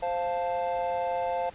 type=chord; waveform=triangle; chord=F major; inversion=second; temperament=equal; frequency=523.3 / 698.5 / 880 Hz; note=C5 / F5 / A5; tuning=0 / 0 / 0 cents; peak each=-29 / -28 / -31 dBFS; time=0.02-1.5 s; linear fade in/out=10 ms; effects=pink hiss -50 dBFS RMS until 1.54 s + resampled to 8000 Hz